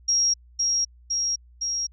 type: tone with echo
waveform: sine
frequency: 5610 Hz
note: F8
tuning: 7 cents sharp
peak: -18 dBFS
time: 0.08-0.34 s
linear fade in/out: 10 ms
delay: 510 ms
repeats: 3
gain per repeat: -2 dB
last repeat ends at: 1.87 s
effects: added 60 Hz sine -49 dBFS peak until 1.92 s